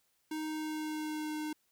square tone with pitch glide, 311.1 to 305.9 Hz, D#4 to D#4, 0 to -29 cents, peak -36 dBFS, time 0.31-1.53 s, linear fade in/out 5 ms, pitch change -29 cents, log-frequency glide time 0.45-1.35 s, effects white hiss -75 dBFS RMS until 1.71 s

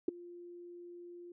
sine tone with ADSR envelope, 349.2 Hz, F4, in tune, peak -23 dBFS, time 0.08-1.32 s, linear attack 5 ms, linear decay 9 ms, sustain -24 dB, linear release 3 ms, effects none

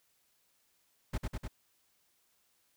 brown noise with echo, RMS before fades -33 dBFS, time 1.13-1.18 s, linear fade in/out 10 ms, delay 100 ms, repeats 3, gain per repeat -2 dB, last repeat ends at 1.48 s, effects white hiss -73 dBFS RMS until 2.76 s

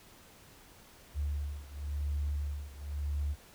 sine beating tone pair, 72.3 / 73.24 Hz, D2 / D2, -27 / -4 cents, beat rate 0.94 Hz, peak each -34 / -36 dBFS, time 1.14-3.36 s, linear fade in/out 50 ms, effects tanh soft clip ceiling -25 dBFS + pink hiss -57 dBFS RMS until 3.54 s

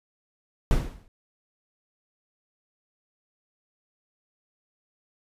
brown noise with exponential decay, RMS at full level -18 dBFS, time 0.71-1.08 s, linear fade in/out 1 ms, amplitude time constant 80 ms, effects resampled to 32000 Hz

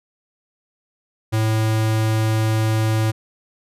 square tone, 110 Hz, A2, in tune, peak -17 dBFS, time 1.32-3.12 s, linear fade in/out 20 ms, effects resampled to 32000 Hz

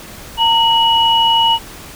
sine tone pair together, 915.8 / 2920 Hz, A#5 / F#7, -31 / -24 cents, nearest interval octave + minor sixth, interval 2007 cents, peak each -12 dBFS, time 0.37-1.59 s, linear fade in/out 50 ms, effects pink hiss -34 dBFS RMS until 1.95 s

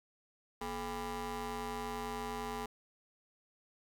20% pulse ring-modulated tone, 188.7 Hz, F#3, 34 cents sharp, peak -30 dBFS, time 0.61-2.66 s, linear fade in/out 5 ms, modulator 616 Hz, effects none

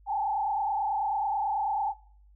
sine tone with frequency modulation, 830.6 Hz, G#5, in tune, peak -26 dBFS, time 0.06-1.94 s, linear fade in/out 50 ms, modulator 29.2 Hz, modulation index 1.8, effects noise-tail reverb RT60 0.6 s tail -22 dB re dry + added 50 Hz sine -54 dBFS peak until 2.35 s

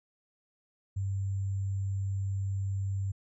sine tone with sample-and-hold, 97.5 Hz, G2, 9 cents flat, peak -29 dBFS, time 0.96-3.12 s, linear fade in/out 10 ms, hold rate 7350 Hz, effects resampled to 24000 Hz

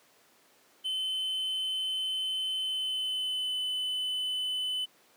triangle tone with pitch glide, 3056 to 3016 Hz, G7 to F#7, -45 to +32 cents, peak -28 dBFS, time 0.84-4.86 s, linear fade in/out 20 ms, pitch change -23 cents, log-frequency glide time 2.6-3.6 s, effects pink hiss -62 dBFS RMS until 5.16 s + high-pass 300 Hz 12 dB/octave

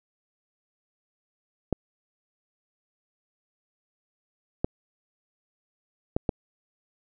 clicks, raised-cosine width 2 ms, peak -10 dBFS, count 4, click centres 1.727 / 4.645 / 6.165 / 6.292 s, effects none

